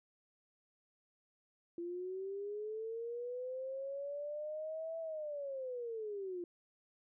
sine linear two-way sweep, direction up then down, 339.8 to 659.3 to 343.3 Hz, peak -39 dBFS, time 1.78-6.44 s, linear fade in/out 2 ms, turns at 4.99 s, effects none

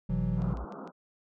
sine linear sweep, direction up, 44 to 60.1 Hz, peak -34 dBFS, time 0.09-0.65 s, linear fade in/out 10 ms
triangle chord, B suspended fourth, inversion none, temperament equal with one note detuned, 125.63 / 164.81 / 185 Hz, B2 / E3 / F#3, +30 / 0 / 0 cents, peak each -30 dBFS, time 0.09-0.54 s, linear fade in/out 10 ms
pink band-pass noise, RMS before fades -43 dBFS, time 0.36-0.92 s, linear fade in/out 50 ms, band 160 to 1400 Hz, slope 96 dB/octave
click train, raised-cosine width 0.2 ms, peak -36 dBFS, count 4, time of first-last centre 0.42-0.875 s, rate 6.59 Hz
effects none

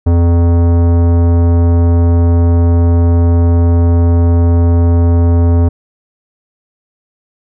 sine tone with tanh clipping, 85.3 Hz, F2, 40 cents flat, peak -8 dBFS, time 0.06-5.69 s, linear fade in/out 10 ms, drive 17 dB, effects none

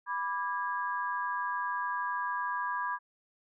sine chord, G# diminished, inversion first, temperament equal with one note detuned, 987.8 / 1174.7 / 1638.3 Hz, B5 / D6 / G#6, 0 / 0 / -24 cents, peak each -33 / -37 / -36 dBFS, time 0.06-2.99 s, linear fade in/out 50 ms, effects none

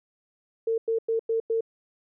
sine tone bursts, 452.5 Hz, A4, 48 cents sharp, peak -22 dBFS, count 5, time 0.67-1.608 s, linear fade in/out 5 ms, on 110 ms, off 97 ms, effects none

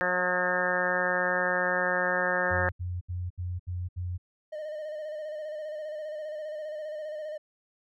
harmonic tone, 180.5 Hz, F#3, 43 cents flat, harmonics 1 / 2 / 3 / 4 / 5 / 6 / 7 / 8 / 9 / 10, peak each -39 / -38 / -30 / -36 / -36 / -39 / -35 / -37 / -30 / -31 dBFS, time 0.01-2.69 s, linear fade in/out 0 ms
sine tone bursts, 89.4 Hz, F2, 41 cents sharp, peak -30 dBFS, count 6, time 2.5-4.18 s, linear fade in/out 20 ms, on 220 ms, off 72 ms
triangle tone with vibrato, 612 Hz, D#5, 29 cents flat, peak -32 dBFS, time 4.52-7.38 s, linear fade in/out 10 ms, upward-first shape square, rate 15 Hz, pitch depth 34 cents each way
effects none

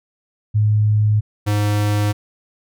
sine / square tone pair in turn, 106.2 / 103.95 Hz, G#2 / G#2, +39 / +2 cents, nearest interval unison, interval 37 cents, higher first, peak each -12 / -16 dBFS, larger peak first, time 0.54-1.21 / 1.46-2.13 s, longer neither, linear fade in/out 20 ms, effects none

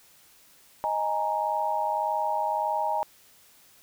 sine chord, D# suspended fourth, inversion none, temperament equal, 622.3 / 830.6 / 932.3 Hz, D#5 / G#5 / A#5, 0 / 0 / 0 cents, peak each -31 / -28 / -28 dBFS, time 0.84-3.03 s, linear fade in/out 0 ms, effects white hiss -57 dBFS RMS until 3.82 s

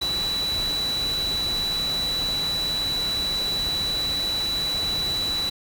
sine tone in noise, 3951 Hz, B7, in tune, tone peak -23 dBFS, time 0.01-5.5 s, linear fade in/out 10 ms, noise pink, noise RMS -33 dBFS, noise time 0.01-5.5 s, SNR +7 dB, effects none

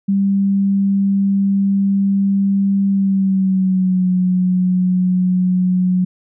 sine tone with pitch glide, 197 to 182.75 Hz, G3 to F#3, +9 to -21 cents, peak -12 dBFS, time 0.08-6.05 s, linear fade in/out 10 ms, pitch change -130 cents, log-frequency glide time 2.88-4.09 s, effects none

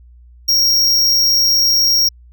square tone with amplitude modulation, 5588 Hz, F8, in tune, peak -9 dBFS, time 0.48-2.09 s, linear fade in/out 10 ms, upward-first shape sine, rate 193 Hz, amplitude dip 40%, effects added 60 Hz sine -40 dBFS peak until 2.32 s

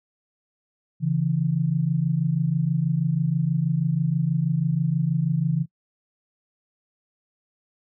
sine tone pair together, 138.59 / 164.81 Hz, C#3 / E3, 0 / 0 cents, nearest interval minor third, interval 300 cents, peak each -23 / -22 dBFS, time 1-5.66 s, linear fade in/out 50 ms, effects noise-tail reverb RT60 0.1 s tail -24 dB re dry

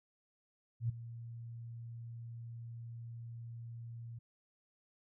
sine tone with ADSR envelope, 116.6 Hz, A#2, 1 cent sharp, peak -29 dBFS, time 0.8-4.19 s, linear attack 93 ms, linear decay 10 ms, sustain -15 dB, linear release 9 ms, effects none

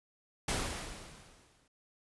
pink noise with exponential decay, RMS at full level -31 dBFS, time 0.48-1.68 s, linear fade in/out 5 ms, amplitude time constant 260 ms, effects resampled to 24000 Hz

